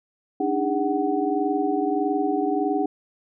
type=tone cluster; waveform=sine; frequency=288.1 / 309.7 / 406.2 / 747 Hz; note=D4 / D#4 / G#4 / F#5; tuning=-33 / -8 / -38 / +16 cents; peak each=-26 dBFS; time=0.4-2.86 s; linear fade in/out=5 ms; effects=none